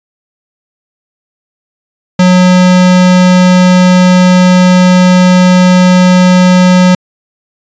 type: tone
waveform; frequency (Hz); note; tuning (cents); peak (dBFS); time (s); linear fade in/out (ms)
square; 182; F#3; -28; -3; 2.19-6.95; 5
effects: resampled to 16000 Hz